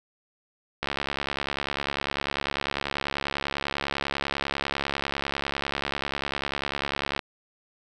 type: click train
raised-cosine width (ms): 0.3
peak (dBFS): -11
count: 447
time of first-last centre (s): 0.83-7.192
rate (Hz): 70.1
effects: none